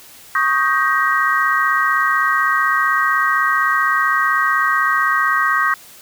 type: chord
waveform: sine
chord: Eb dominant seventh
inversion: third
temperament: equal with one note detuned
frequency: 1108.7 / 1244.5 / 1568 / 1888.5 Hz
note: Db6 / Eb6 / G6 / Bb6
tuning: 0 / 0 / 0 / +22 cents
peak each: -19 dBFS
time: 0.35-5.74 s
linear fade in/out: 2 ms
effects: white hiss -42 dBFS RMS until 6.01 s